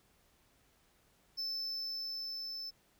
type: tone with level ramp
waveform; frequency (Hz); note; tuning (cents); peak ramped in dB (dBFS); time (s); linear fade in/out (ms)
triangle; 5274; E8; 0; -34 to -39; 1.37-2.71; 20
effects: pink hiss -70 dBFS RMS until 2.99 s